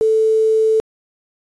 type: tone with quantisation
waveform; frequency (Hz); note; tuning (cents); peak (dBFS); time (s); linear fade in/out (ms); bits
sine; 440; A4; 0; -11; 0.01-0.8; 0; 6
effects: resampled to 22050 Hz